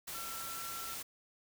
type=tone in noise; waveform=sine; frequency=1349 Hz; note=E6; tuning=40 cents sharp; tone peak=-45 dBFS; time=0.14-0.95 s; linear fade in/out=10 ms; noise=white; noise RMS=-43 dBFS; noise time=0.07-1.03 s; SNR=-5 dB; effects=none